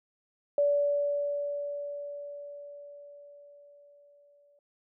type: tone with exponential decay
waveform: sine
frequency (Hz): 576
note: D5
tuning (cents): -34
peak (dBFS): -21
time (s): 0.58-4.59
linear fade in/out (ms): 2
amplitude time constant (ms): 870
effects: none